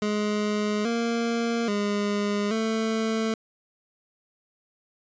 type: tone with pitch steps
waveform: 25% pulse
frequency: 209.7 / 232.7 / 205.1 / 222.1 Hz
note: G#3 / A#3 / G#3 / A3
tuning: +17 / -3 / -21 / +16 cents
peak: -20 dBFS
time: 0.02-3.34 s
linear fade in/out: 2 ms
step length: 830 ms
effects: resampled to 16000 Hz